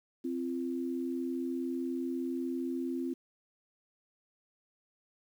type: tone pair together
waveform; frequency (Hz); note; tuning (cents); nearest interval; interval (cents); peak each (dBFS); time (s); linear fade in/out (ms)
sine; 261.6 / 341.6; C4 / F4; 0 / -38; perfect fourth; 462; -34 / -36; 0.24-3.14; 10
effects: 10-bit